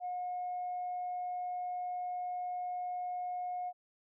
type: tone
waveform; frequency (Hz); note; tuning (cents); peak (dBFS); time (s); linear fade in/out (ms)
sine; 721; F#5; -45; -34; 0-3.73; 50
effects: tanh soft clip ceiling -31 dBFS